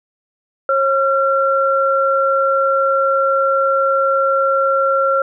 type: tone pair together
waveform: sine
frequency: 542.1 / 1366 Hz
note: C#5 / F6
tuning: -39 / -39 cents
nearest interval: octave + major third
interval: 1600 cents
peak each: -15 dBFS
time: 0.69-5.22 s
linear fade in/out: 2 ms
effects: none